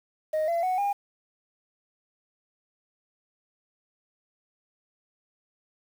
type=tone with pitch steps; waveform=sine; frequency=622.3 / 678.6 / 740 / 807 Hz; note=D#5 / F5 / F#5 / G#5; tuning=0 / -50 / 0 / -50 cents; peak=-21 dBFS; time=0.33-0.93 s; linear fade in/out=10 ms; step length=150 ms; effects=tanh soft clip ceiling -22 dBFS + 8-bit